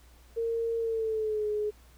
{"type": "tone with pitch glide", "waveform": "sine", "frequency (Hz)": [459.3, 421.2], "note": ["A#4", "G#4"], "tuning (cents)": [-26, 24], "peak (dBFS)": -27, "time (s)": [0.36, 1.71], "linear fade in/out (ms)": 20, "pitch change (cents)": -150, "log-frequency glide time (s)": [0.78, 1.47], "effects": ["added 60 Hz sine -54 dBFS peak until 1.97 s", "pink hiss -61 dBFS RMS until 1.97 s"]}